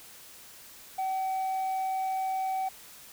sine tone, 761 Hz, F#5, 48 cents sharp, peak -25 dBFS, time 0.98-2.69 s, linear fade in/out 10 ms, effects tanh soft clip ceiling -27 dBFS + white hiss -50 dBFS RMS until 3.12 s

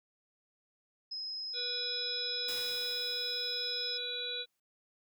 sine tone, 5110 Hz, D#8, 45 cents sharp, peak -37 dBFS, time 1.11-3.98 s, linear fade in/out 10 ms
harmonic tone, 489.4 Hz, B4, 16 cents flat, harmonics 1 / 3 / 5 / 7 / 8, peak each -45 / -47 / -47 / -42 / -37 dBFS, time 1.53-4.46 s, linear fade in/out 50 ms
white noise with exponential decay, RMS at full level -43 dBFS, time 2.48-4.6 s, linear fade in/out 5 ms, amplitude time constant 460 ms
effects none

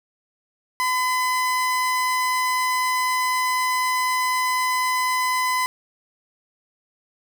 30% pulse tone, 1012 Hz, B5, 42 cents sharp, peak -17 dBFS, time 0.8-5.66 s, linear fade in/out 0 ms, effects 9-bit

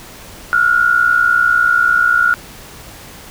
sine tone pair together, 1378.9 / 1439 Hz, F6 / F#6, -22 / -49 cents, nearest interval minor second, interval 73 cents, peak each -14 / -11 dBFS, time 0.53-2.34 s, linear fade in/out 0 ms, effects pink hiss -36 dBFS RMS until 3.3 s

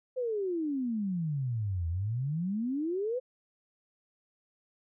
sine exponential two-way sweep, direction down then up, 522 to 81 to 522 Hz, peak -29 dBFS, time 0.16-3.2 s, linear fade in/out 20 ms, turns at 1.88 s, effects none

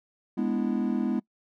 triangle chord, E dominant seventh, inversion first, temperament equal, 207.7 / 246.9 / 293.7 / 329.6 Hz, G#3 / B3 / D4 / E4, 0 / 0 / 0 / 0 cents, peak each -27 / -26 / -32 / -30 dBFS, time 0.37-1.2 s, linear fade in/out 10 ms, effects noise-tail reverb RT60 0.1 s tail -22 dB re dry

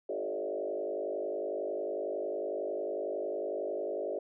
sine tone with frequency modulation, 498 Hz, B4, 14 cents sharp, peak -32 dBFS, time 0.09-4.19 s, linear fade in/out 5 ms, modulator 51 Hz, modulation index 2.8, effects none

